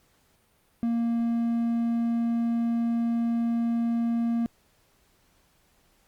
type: tone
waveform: triangle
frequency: 232.9 Hz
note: A#3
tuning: 1 cent flat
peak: -21 dBFS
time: 0.83-4.46 s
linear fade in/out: 0 ms
effects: pink hiss -65 dBFS RMS until 6.07 s + Opus 48 kbps